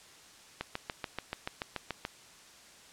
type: click train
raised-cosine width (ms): 0.3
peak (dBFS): -18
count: 11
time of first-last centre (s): 0.61-2.051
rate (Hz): 6.94
effects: white hiss -55 dBFS RMS until 2.92 s + low-pass 8000 Hz 12 dB/octave